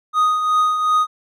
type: tone with tremolo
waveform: triangle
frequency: 1244.5 Hz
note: D#6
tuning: in tune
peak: -10 dBFS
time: 0.13-1.07 s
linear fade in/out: 50 ms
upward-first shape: triangle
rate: 2.7 Hz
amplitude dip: 55%
effects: none